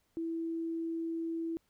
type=tone; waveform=sine; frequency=329.6 Hz; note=E4; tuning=in tune; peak=-33 dBFS; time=0.17-1.57 s; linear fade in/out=0 ms; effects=pink hiss -75 dBFS RMS until 1.69 s